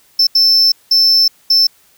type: tone bursts at uneven times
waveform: triangle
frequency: 5310 Hz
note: E8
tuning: 12 cents sharp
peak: -6 dBFS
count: 4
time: 0.19-0.27 / 0.35-0.72 / 0.91-1.28 / 1.5-1.67 s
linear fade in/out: 5 ms
effects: white hiss -51 dBFS RMS until 1.97 s